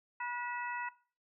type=harmonic tone with a mistuned harmonic; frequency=484.9 Hz; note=B4; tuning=32 cents flat; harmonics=2 / 3 / 4 / 5; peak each=-38 / -43 / -43 / -47 dBFS; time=0.2-0.89 s; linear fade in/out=5 ms; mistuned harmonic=5; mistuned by=+120 cents; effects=noise-tail reverb RT60 0.4 s tail -19 dB re dry